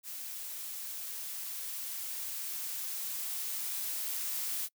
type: noise with level ramp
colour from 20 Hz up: blue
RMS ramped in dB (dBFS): -42 to -35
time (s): 0.03-4.69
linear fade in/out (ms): 50
effects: noise-tail reverb RT60 0.1 s tail -26 dB re dry